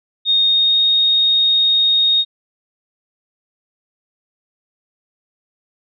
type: tone with pitch glide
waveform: sine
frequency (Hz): 3700 to 3721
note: A#7 to A#7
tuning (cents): -14 to -4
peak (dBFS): -11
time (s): 0.25-2.25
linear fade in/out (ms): 50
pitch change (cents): +10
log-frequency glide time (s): 0.47-0.8
effects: none